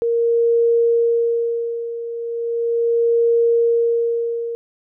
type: tone with tremolo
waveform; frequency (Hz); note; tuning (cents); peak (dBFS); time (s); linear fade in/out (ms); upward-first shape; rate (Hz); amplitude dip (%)
sine; 466.2; A#4; 0; -12; 0.02-4.55; 0; sine; 0.37; 75
effects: none